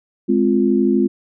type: chord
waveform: sine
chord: F minor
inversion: first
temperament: just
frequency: 209.5 / 261.9 / 349.2 Hz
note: Ab3 / C4 / F4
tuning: +15 / +2 / 0 cents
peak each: -17 dBFS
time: 0.28-1.08 s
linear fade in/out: 20 ms
effects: none